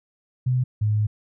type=tone pair in turn; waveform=sine; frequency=126.6 / 106.21 Hz; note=B2 / G#2; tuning=+43 / +39 cents; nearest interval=minor third; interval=304 cents; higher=first; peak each=-18 dBFS; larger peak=neither; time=0.46-0.64 / 0.81-1.07 s; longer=second; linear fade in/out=10 ms; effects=none